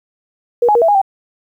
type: tone with pitch steps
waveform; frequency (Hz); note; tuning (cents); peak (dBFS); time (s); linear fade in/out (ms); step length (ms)
sine; 478.7 / 837 / 473.3 / 662 / 822 / 779; A#4 / G#5 / A#4 / E5 / G#5 / G5; +46 / +13 / +26 / +7 / -18 / -11; -8; 0.62-1.016; 5; 66
effects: 8-bit